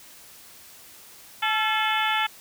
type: harmonic tone with a mistuned harmonic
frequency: 432.8 Hz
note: A4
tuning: 29 cents flat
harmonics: 2 / 3 / 4 / 5 / 6 / 7 / 8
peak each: -26 / -28 / -29 / -30 / -31 / -31 / -32 dBFS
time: 1.42-2.27 s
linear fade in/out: 10 ms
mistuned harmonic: 3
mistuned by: +65 cents
effects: white hiss -48 dBFS RMS until 2.4 s

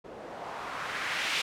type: noise with low-pass filter sweep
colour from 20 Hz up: blue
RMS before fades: -35 dBFS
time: 0.04-1.42 s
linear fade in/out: 10 ms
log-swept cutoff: 450 to 3000 Hz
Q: 1.4
effects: none

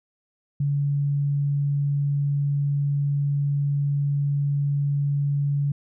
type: tone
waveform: sine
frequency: 142.5 Hz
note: C#3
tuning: 48 cents sharp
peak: -20 dBFS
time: 0.6-5.72 s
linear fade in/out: 5 ms
effects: none

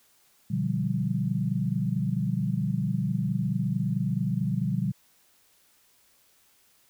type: chord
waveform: sine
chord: G dominant seventh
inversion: first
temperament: just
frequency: 122.5 / 147 / 176.4 / 196 Hz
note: B2 / D3 / F3 / G3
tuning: -14 / +2 / +18 / 0 cents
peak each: -30 dBFS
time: 0.5-4.92 s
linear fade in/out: 10 ms
effects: white hiss -63 dBFS RMS until 6.89 s

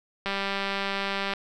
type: click train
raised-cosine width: 0.3 ms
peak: -13 dBFS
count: 213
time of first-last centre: 0.26-1.336 s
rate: 197 Hz
effects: none

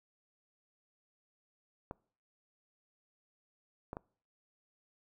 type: clicks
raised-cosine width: 1 ms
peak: -26 dBFS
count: 3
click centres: 1.911 / 3.931 / 3.969 s
effects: noise-tail reverb RT60 0.5 s tail -25 dB re dry

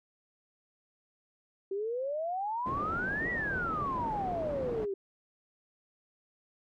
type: exponential two-way sweep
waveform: sine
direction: up then down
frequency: 380 to 1970 to 380 Hz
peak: -31 dBFS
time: 1.71-4.94 s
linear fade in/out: 5 ms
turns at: 3.3 s
type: low-pass noise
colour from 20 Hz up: white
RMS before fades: -39 dBFS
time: 2.65-4.86 s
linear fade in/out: 20 ms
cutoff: 460 Hz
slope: 12 dB/octave
effects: none

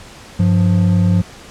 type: tone pair together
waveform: triangle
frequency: 99.14 / 176.6 Hz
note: G2 / F3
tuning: +20 / +20 cents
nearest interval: minor seventh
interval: 1000 cents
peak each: -11 dBFS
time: 0.39-1.22 s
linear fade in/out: 10 ms
effects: pink hiss -38 dBFS RMS until 1.5 s + low-pass 8000 Hz 12 dB/octave

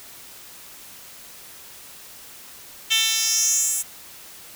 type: tone with high-pass filter sweep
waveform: 10% pulse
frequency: 445.5 Hz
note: A4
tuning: 22 cents sharp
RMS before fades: -21 dBFS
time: 2.9-3.83 s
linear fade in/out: 20 ms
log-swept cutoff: 3300 to 9100 Hz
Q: 4
effects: white hiss -43 dBFS RMS until 4.55 s

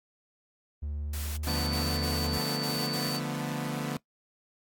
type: tone with pitch glide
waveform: triangle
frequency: 73.42 to 78.24 Hz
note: D2 to D#2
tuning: 0 to +10 cents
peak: -30 dBFS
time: 0.82-2.38 s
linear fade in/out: 10 ms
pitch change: +110 cents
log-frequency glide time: 1-1.87 s
type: noise bursts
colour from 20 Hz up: white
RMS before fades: -40 dBFS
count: 7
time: 1.13-3.17 s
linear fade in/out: 5 ms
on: 240 ms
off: 60 ms
type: tone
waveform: sine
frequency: 4551 Hz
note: C#8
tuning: 45 cents sharp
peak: -34 dBFS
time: 1.47-3.2 s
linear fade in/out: 20 ms
type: chord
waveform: sawtooth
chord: B half-diminished seventh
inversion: first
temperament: equal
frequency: 146.83 / 174.61 / 220 / 246.9 Hz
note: D3 / F3 / A3 / B3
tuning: 0 / 0 / 0 / 0 cents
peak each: -30 / -35 / -34 / -32 dBFS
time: 1.47-3.97 s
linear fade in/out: 2 ms
effects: noise-tail reverb RT60 0.1 s tail -20 dB re dry + AAC 64 kbps

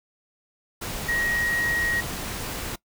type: tone in noise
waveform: sine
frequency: 1890 Hz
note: A#6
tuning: 23 cents sharp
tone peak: -23 dBFS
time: 1.08-2.01 s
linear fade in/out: 10 ms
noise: pink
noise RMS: -32 dBFS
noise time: 0.81-2.76 s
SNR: +6 dB
effects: noise-tail reverb RT60 0.1 s tail -21 dB re dry

